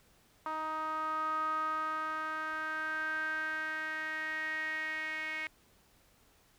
sawtooth tone with band-pass filter sweep, 313.2 Hz, D#4, 11 cents sharp, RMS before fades -36 dBFS, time 0.46-5.47 s, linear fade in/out 2 ms, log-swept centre 1100 to 2100 Hz, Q 8.1, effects pink hiss -66 dBFS RMS until 6.58 s

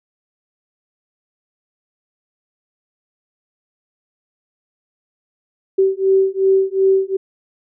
sine beating tone pair, 383.5 / 386.2 Hz, G4 / G4, -38 / -26 cents, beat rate 2.7 Hz, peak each -15 / -15 dBFS, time 5.78-7.17 s, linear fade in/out 10 ms, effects none

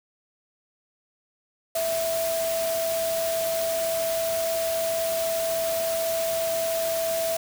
sine tone in noise, 659.3 Hz, E5, in tune, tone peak -24 dBFS, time 1.75-7.37 s, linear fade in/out 5 ms, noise white, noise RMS -32 dBFS, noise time 1.75-7.37 s, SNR +5 dB, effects none

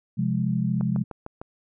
sine chord, F minor, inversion second, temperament equal, 130.81 / 174.61 / 207.7 Hz, C3 / F3 / Ab3, 0 / 0 / 0 cents, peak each -26 dBFS, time 0.17-1.04 s, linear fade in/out 20 ms
click train, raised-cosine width 1 ms, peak -22 dBFS, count 5, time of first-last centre 0.81-1.415 s, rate 6.61 Hz
effects none

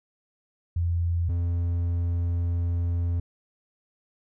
sine / triangle tone pair in turn, 85.6 / 86.2 Hz, F2 / F2, -34 / -22 cents, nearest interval unison, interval 12 cents, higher second, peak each -22 / -21 dBFS, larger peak second, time 0.76-1.29 / 1.29-3.2 s, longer second, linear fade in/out 5 ms, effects none

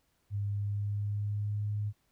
sine tone with pitch glide, 101.5 to 104.23 Hz, G#2 to G#2, -39 to +7 cents, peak -30 dBFS, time 0.3-1.93 s, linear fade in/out 50 ms, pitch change +46 cents, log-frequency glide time 0.44-1.69 s, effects pink hiss -74 dBFS RMS until 2.11 s

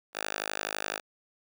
5% pulse tone with high-pass filter, 51.91 Hz, G#1, in tune, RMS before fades -35 dBFS, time 0.13-1.01 s, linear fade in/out 50 ms, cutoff 880 Hz, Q 0.78, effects none

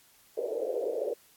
pink band-pass noise, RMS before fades -32 dBFS, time 0.37-1.14 s, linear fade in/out 10 ms, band 410 to 570 Hz, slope 48 dB/octave, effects white hiss -61 dBFS RMS until 1.36 s + AAC 64 kbps

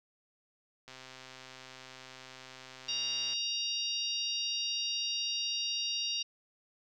click train, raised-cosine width 0.2 ms, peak -31 dBFS, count 320, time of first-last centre 0.88-3.334 s, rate 130 Hz
harmonic tone, 936 Hz, A#5, 7 cents sharp, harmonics 3 / 4 / 5 / 6, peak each -36 / -37 / -38 / -39 dBFS, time 2.88-6.23 s, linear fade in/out 10 ms
effects none

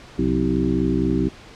harmonic tone with a mistuned harmonic, 64.2 Hz, C2, 32 cents flat, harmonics 1 / 2 / 3 / 4 / 5 / 6, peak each -27 / -28 / -24 / -23 / -23 / -26 dBFS, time 0.18-1.29 s, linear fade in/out 10 ms, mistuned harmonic 3, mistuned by -120 cents, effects pink hiss -43 dBFS RMS until 1.55 s + low-pass 5000 Hz 12 dB/octave

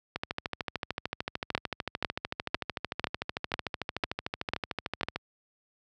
two click trains, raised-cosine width 0.3 ms, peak -10 / -15 dBFS, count 8 / 68, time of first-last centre 1.55-5.033 / 0.16-5.16 s, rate 2.01 / 13.4 Hz, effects high-pass 60 Hz 12 dB/octave

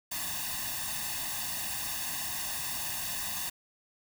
white noise with comb filter, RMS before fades -35 dBFS, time 0.11-3.5 s, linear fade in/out 10 ms, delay 1.1 ms, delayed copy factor +1, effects none

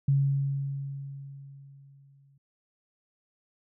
sine tone with exponential decay, 138.59 Hz, C#3, in tune, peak -19 dBFS, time 0.08-2.38 s, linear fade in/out 5 ms, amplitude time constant 500 ms, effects none

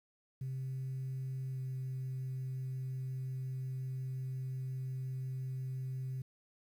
sine tone with pitch glide, 131.7 to 130.49 Hz, C3 to C3, +12 to -4 cents, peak -35 dBFS, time 0.41-6.22 s, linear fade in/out 5 ms, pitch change -16 cents, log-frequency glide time 1.52-1.58 s, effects tanh soft clip ceiling -34 dBFS + 11-bit

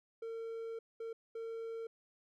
triangle tone bursts at uneven times, 454.7 Hz, A#4, 43 cents flat, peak -38 dBFS, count 3, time 0.22-0.79 / 1-1.13 / 1.35-1.87 s, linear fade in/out 5 ms, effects none

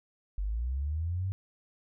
sine linear sweep, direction up, 46.25 to 98 Hz, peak -29 dBFS, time 0.38-1.32 s, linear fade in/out 0 ms, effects none

